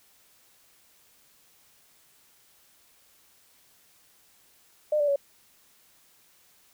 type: tone with pitch steps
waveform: sine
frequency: 604 / 583.1 / 562.9 Hz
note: D5 / D5 / C#5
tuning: +48 / -13 / +26 cents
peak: -21 dBFS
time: 4.92-5.16 s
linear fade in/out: 5 ms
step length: 80 ms
effects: white hiss -61 dBFS RMS until 6.73 s